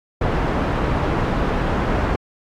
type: low-pass noise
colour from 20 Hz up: pink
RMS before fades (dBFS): -20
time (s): 0.21-2.16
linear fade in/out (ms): 5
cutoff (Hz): 1400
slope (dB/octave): 12
effects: AAC 64 kbps